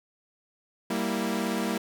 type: chord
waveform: sawtooth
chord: E diminished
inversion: first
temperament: equal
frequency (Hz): 196 / 233.1 / 329.6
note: G3 / Bb3 / E4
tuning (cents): 0 / 0 / 0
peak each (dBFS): -27 / -26 / -29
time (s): 0.9-1.78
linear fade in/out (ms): 5
effects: none